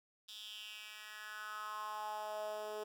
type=tone with high-pass filter sweep; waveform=10% pulse; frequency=212.6 Hz; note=G#3; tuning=41 cents sharp; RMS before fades=-45 dBFS; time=0.28-2.84 s; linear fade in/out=10 ms; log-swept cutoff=3800 to 450 Hz; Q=4.4; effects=none